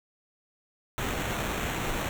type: noise with sample-and-hold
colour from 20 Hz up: pink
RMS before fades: -31 dBFS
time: 0.98-2.09 s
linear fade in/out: 0 ms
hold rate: 4900 Hz
effects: none